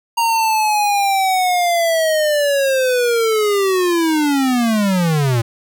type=linear sweep; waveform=square; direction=down; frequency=932.3 to 112 Hz; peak=-14 dBFS; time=0.17-5.42 s; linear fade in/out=10 ms; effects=none